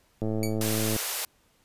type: click train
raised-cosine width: 2 ms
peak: -17 dBFS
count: 82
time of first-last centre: 0.22-0.963 s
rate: 109 Hz
type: tone with exponential decay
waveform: 10% pulse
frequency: 2273 Hz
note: C#7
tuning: 43 cents sharp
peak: -20 dBFS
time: 0.43-0.59 s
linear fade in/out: 1 ms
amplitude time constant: 34 ms
type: high-pass noise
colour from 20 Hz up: white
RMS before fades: -30 dBFS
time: 0.61-1.25 s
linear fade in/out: 2 ms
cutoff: 390 Hz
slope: 48 dB/octave
effects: pink hiss -65 dBFS RMS until 1.64 s + resampled to 32000 Hz